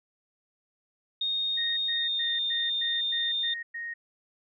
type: tone with pitch glide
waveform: sine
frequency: 3700 to 3628 Hz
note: A#7 to A#7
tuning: -14 to -48 cents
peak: -26 dBFS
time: 1.21-3.54 s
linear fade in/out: 5 ms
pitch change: -34 cents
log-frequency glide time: 1.89-2.27 s
type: tone bursts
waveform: sine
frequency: 1864.7 Hz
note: A#6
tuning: in tune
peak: -33 dBFS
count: 8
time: 1.57-3.94 s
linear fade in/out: 10 ms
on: 200 ms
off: 110 ms
effects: none